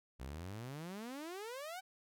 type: exponential sweep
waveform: sawtooth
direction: up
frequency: 59.7 to 777 Hz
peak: -40 dBFS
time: 0.19-1.81 s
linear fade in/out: 20 ms
effects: none